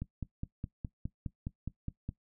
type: click train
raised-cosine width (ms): 5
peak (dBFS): -24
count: 11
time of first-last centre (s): 0.02-2.09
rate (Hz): 4.83
effects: noise-tail reverb RT60 0.1 s tail -17 dB re dry